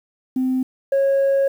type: tone pair in turn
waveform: sine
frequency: 258.2 / 548.2 Hz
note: C4 / C#5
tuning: -23 / -19 cents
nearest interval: octave + minor second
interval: 1304 cents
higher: second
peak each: -16 / -12 dBFS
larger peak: second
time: 0.36-0.63 / 0.92-1.48 s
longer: second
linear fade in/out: 5 ms
effects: tanh soft clip ceiling -13 dBFS + 8-bit